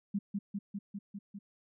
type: tone with echo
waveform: sine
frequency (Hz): 201.1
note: G3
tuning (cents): +44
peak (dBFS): -29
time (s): 0.14-0.19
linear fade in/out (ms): 10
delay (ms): 200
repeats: 6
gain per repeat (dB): -2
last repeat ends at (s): 1.39
effects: none